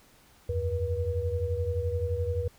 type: tone cluster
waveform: sine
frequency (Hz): 81.6 / 93.2 / 481.9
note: E2 / F#2 / B4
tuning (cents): -17 / +13 / -43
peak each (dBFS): -31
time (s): 0.49-2.48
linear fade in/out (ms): 5
effects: pink hiss -59 dBFS RMS until 2.58 s